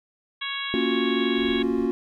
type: harmonic tone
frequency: 554.4 Hz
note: C#5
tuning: in tune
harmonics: 2 / 3 / 4 / 5 / 6 / 7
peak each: -36 / -35 / -34 / -37 / -32 / -37 dBFS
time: 0.41-1.63 s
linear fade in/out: 10 ms
type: chord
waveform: triangle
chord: Gb major seventh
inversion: first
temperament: equal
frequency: 233.1 / 277.2 / 349.2 / 370 Hz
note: Bb3 / Db4 / F4 / Gb4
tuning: 0 / 0 / 0 / 0 cents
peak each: -25 dBFS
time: 0.74-1.91 s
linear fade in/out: 0 ms
type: noise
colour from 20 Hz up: brown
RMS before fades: -44 dBFS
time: 1.36-1.87 s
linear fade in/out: 5 ms
effects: none